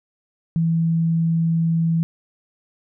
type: tone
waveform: sine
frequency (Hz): 164.81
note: E3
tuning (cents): 0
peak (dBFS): -16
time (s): 0.56-2.03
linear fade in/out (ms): 0
effects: none